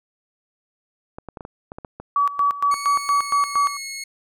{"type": "clicks", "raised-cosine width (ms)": 1, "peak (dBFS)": -20, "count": 9, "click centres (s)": [1.185, 1.287, 1.372, 1.408, 1.451, 1.719, 1.785, 1.848, 2]}
{"type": "tone with tremolo", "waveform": "sine", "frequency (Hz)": 1142, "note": "D6", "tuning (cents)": -49, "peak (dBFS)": -15, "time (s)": [2.16, 3.77], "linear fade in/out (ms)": 2, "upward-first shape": "square", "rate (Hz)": 4.3, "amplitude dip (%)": 80}
{"type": "tone with pitch glide", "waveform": "15% pulse", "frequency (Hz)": [2217, 2175], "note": ["C#7", "C#7"], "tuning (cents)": [0, -33], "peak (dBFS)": -23, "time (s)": [2.71, 4.04], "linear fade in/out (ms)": 5, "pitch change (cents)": -33, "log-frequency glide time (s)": [2.91, 3.68]}
{"effects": []}